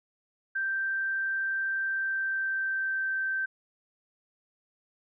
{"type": "tone with pitch glide", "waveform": "sine", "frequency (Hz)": [1568, 1555.4], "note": ["G6", "G6"], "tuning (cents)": [0, -14], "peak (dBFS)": -27, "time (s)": [0.55, 3.46], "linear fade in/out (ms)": 10, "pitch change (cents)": -14, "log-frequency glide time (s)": [1.83, 3.16], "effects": []}